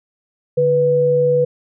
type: tone pair together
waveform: sine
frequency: 146.5 / 492.5 Hz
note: D3 / B4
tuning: -4 / -5 cents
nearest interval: octave + major sixth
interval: 2099 cents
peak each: -21 / -12 dBFS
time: 0.57-1.45 s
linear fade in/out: 10 ms
effects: none